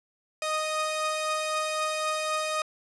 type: tone pair together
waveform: sawtooth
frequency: 620.3 / 1244.5 Hz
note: D#5 / D#6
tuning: -5 / 0 cents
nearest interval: octave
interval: 1205 cents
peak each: -26 dBFS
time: 0.42-2.62 s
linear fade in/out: 2 ms
effects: resampled to 24000 Hz